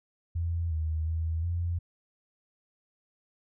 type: tone with pitch steps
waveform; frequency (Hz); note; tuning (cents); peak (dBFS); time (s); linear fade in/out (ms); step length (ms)
sine; 84.3 / 79.1 / 81.2 / 86.1; E2 / D#2 / E2 / F2; +39 / +29 / -26 / -24; -27; 0.35-1.79; 10; 360
effects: none